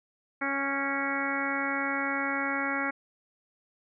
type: harmonic tone with a mistuned harmonic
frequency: 276.9 Hz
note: C#4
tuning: 2 cents flat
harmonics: 1 / 2 / 3 / 4 / 5 / 6 / 7 / 8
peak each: -34 / -38 / -37 / -38 / -34 / -36 / -35 / -35 dBFS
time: 0.41-2.91 s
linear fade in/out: 10 ms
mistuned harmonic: 6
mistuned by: -17 cents
effects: none